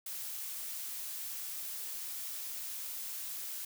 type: noise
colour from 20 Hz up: blue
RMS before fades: -41 dBFS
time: 0.06-3.65 s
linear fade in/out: 5 ms
effects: none